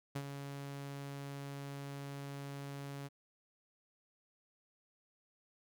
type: tone with ADSR envelope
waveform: sawtooth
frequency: 140.2 Hz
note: C#3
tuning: 20 cents sharp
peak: -32 dBFS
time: 0.15-3.09 s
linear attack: 10 ms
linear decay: 60 ms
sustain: -7 dB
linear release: 28 ms
effects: none